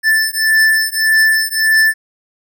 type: beating tone pair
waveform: square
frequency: 1760 / 1761.7 Hz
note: A6 / A6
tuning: 0 / +2 cents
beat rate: 1.7 Hz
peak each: -14 dBFS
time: 0.03-1.94 s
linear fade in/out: 50 ms
effects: none